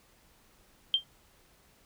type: tone with exponential decay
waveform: sine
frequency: 3164 Hz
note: G7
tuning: 15 cents sharp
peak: -18 dBFS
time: 0.94-1.04 s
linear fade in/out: 1 ms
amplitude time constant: 21 ms
effects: pink hiss -63 dBFS RMS until 1.85 s